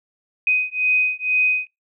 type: beating tone pair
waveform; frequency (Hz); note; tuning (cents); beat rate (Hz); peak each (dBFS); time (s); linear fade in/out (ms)
sine; 2504 / 2506.1; D#7 / D#7; +10 / +12; 2.1; -20; 0.47-1.67; 2
effects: noise-tail reverb RT60 0.2 s tail -25 dB re dry